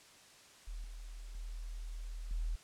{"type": "tone with level steps", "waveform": "sine", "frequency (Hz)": 40, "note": "D#1", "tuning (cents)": 49, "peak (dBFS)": [-40, -44, -40, -33], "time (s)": [0.67, 2.56], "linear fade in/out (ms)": 10, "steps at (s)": [0.84, 1.35, 2.31], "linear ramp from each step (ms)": 2, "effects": ["white hiss -59 dBFS RMS until 2.63 s", "low-pass 8000 Hz 12 dB/octave"]}